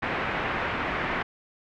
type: low-pass noise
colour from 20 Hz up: white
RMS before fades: -29 dBFS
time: 0.02-1.23 s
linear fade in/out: 10 ms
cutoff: 2200 Hz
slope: 24 dB/octave
effects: none